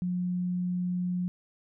sine tone, 179.4 Hz, F3, 47 cents sharp, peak -27 dBFS, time 0.02-1.28 s, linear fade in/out 0 ms, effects none

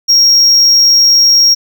triangle tone, 5588 Hz, F8, in tune, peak -3 dBFS, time 0.08-1.55 s, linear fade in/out 20 ms, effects none

